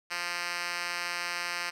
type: tone with band-pass filter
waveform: 5% pulse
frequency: 174.61 Hz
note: F3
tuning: in tune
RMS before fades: -34 dBFS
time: 0.1-1.71 s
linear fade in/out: 20 ms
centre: 3400 Hz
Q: 1
effects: none